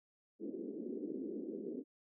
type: band-pass noise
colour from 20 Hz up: white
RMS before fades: -43 dBFS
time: 0.39-1.84 s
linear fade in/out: 50 ms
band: 220 to 420 Hz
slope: 48 dB/octave
effects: none